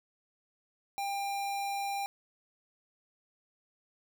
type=tone; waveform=square; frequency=797 Hz; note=G5; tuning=28 cents sharp; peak=-33 dBFS; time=0.98-2.06 s; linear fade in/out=0 ms; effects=none